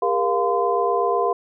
sine tone cluster, 404.7 / 472.7 / 699 / 1024 Hz, G#4 / A#4 / F5 / C6, -45 / +24 / +1 / -38 cents, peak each -23 dBFS, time 0.02-1.33 s, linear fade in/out 5 ms, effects none

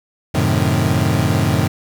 30% pulse chord, F# diminished seventh, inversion none, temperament equal, 92.5 / 110 / 130.81 / 155.56 Hz, F#2 / A2 / C3 / Eb3, 0 / 0 / 0 / 0 cents, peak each -17 dBFS, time 0.34-1.68 s, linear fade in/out 10 ms, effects 8-bit

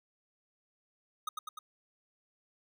square tone with echo, 1244.5 Hz, D#6, in tune, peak -33 dBFS, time 1.27-1.29 s, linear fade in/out 5 ms, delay 100 ms, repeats 3, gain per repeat -3 dB, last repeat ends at 1.59 s, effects none

